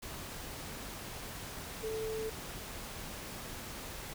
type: tone in noise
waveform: sine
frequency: 440 Hz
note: A4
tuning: in tune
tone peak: -35 dBFS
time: 1.83-2.3 s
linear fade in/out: 10 ms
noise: pink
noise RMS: -44 dBFS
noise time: 0.02-4.14 s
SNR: +6 dB
effects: none